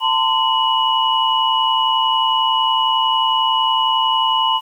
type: tone cluster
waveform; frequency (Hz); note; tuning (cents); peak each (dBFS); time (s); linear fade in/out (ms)
sine; 898 / 1029 / 2928; A5 / C6 / F#7; +35 / -29 / -19; -18; 0-4.61; 50
effects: 8-bit